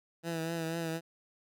15% pulse tone with vibrato, 164.81 Hz, E3, in tune, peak -27 dBFS, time 0.23-1.01 s, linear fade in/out 50 ms, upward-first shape triangle, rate 4.1 Hz, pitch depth 44 cents each way, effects none

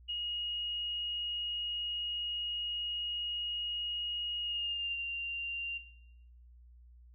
sine tone with pitch glide, 2879 to 2778 Hz, F#7 to F7, -48 to -10 cents, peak -33 dBFS, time 0.08-5.79 s, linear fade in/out 20 ms, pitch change -62 cents, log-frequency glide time 4.41-4.96 s, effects noise-tail reverb RT60 0.8 s tail -18 dB re dry + added 60 Hz sine -54 dBFS peak until 7.14 s

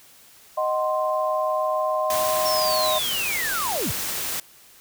sine chord, C diminished, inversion first, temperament equal with one note detuned, 622.3 / 749 / 1046.5 Hz, Eb5 / Gb5 / C6, 0 / +21 / 0 cents, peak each -23 / -29 / -25 dBFS, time 0.57-2.99 s, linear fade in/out 10 ms
white noise, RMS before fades -28 dBFS, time 2.1-4.4 s, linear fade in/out 2 ms
sine linear sweep, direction down, 5550 to 48 Hz, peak -25 dBFS, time 2.45-3.92 s, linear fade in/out 10 ms
effects white hiss -51 dBFS RMS until 4.8 s

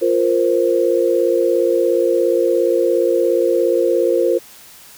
sine chord, F suspended fourth, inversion none, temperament equal, 349.2 / 466.2 / 523.3 Hz, F4 / Bb4 / C5, 0 / 0 / 0 cents, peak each -17 dBFS, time 0.01-4.39 s, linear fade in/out 20 ms, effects white hiss -42 dBFS RMS until 4.97 s

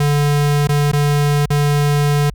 square tone with dropouts, 145.5 Hz, D3, 16 cents flat, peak -13 dBFS, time 0-2.3 s, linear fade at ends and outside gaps 5 ms, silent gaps 0.673-0.69 / 0.917-0.931 / 1.458-1.502 s, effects added 50 Hz sine -31 dBFS peak until 2.34 s

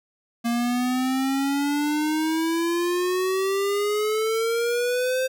square exponential sweep, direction up, 233.1 to 523.3 Hz, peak -22 dBFS, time 0.44-5.28 s, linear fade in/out 20 ms, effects none

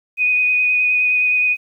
sine tone with vibrato, 2489 Hz, D#7, in tune, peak -13 dBFS, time 0.17-1.57 s, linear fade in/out 50 ms, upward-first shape sine, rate 9.6 Hz, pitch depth 15 cents each way, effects 9-bit

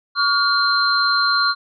sine tone cluster, 1135 / 1418 / 4140 Hz, C#6 / F6 / C8, +41 / +26 / -19 cents, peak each -19 dBFS, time 0.15-1.55 s, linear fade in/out 50 ms, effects none

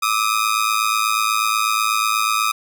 sawtooth ring-modulated tone, 1237 Hz, D#6, 10 cents flat, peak -10 dBFS, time 0.02-2.52 s, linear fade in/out 10 ms, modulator 54.1 Hz, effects none

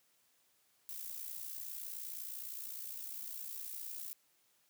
violet noise with amplitude modulation, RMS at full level -42 dBFS, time 0.89-4.13 s, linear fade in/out 0 ms, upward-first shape sine, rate 59.6 Hz, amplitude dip 60%, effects white hiss -73 dBFS RMS until 4.69 s + high-pass 100 Hz 12 dB/octave

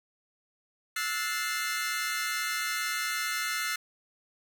sawtooth chord, F# half-diminished seventh, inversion third, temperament equal with one note detuned, 1318.5 / 1456.2 / 1760 / 2093 Hz, E6 / F#6 / A6 / C7, 0 / -28 / 0 / 0 cents, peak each -32 / -32 / -33 / -30 dBFS, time 0.96-3.76 s, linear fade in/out 5 ms, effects none

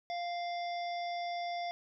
harmonic tone with a mistuned harmonic, 697 Hz, F5, 4 cents flat, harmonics 1 / 3 / 5 / 7 / 8, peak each -35 / -45 / -49 / -52 / -53 dBFS, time 0.1-1.71 s, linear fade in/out 0 ms, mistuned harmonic 8, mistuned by -34 cents, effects none

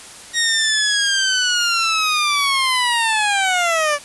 15% pulse linear sweep, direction down, 1883 to 570 Hz, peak -9 dBFS, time 0.33-3.99 s, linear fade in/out 50 ms, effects white hiss -38 dBFS RMS until 4.04 s + resampled to 24000 Hz

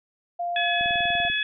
sine tone, 697 Hz, F5, 4 cents flat, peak -25 dBFS, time 0.39-1.29 s, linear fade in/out 10 ms
harmonic tone, 850 Hz, G#5, 40 cents sharp, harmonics 2 / 3 / 4, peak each -26 / -28 / -27 dBFS, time 0.56-1.43 s, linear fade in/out 2 ms
click train, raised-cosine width 3 ms, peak -27 dBFS, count 11, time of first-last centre 0.81-1.3 s, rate 20.4 Hz
effects none

